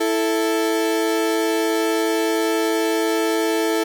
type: tone pair together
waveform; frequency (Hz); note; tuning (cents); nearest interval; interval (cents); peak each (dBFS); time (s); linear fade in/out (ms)
35% pulse; 330 / 440.5; E4 / A4; +2 / +2; perfect fourth; 500; -19; 0-3.84; 10
effects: none